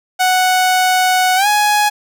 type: tone with pitch glide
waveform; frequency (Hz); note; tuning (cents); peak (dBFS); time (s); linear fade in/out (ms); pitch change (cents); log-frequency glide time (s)
sawtooth; 740 to 835.4; F#5 to G#5; 0 to +10; -7; 0.19-1.9; 20; +210; 1.36-1.47
effects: none